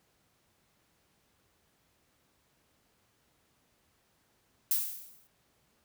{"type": "noise with exponential decay", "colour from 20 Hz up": "violet", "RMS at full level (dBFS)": -26, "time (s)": [4.71, 5.27], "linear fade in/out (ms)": 1, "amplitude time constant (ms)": 120, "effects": ["pink hiss -71 dBFS RMS until 5.84 s", "high-pass 60 Hz 12 dB/octave"]}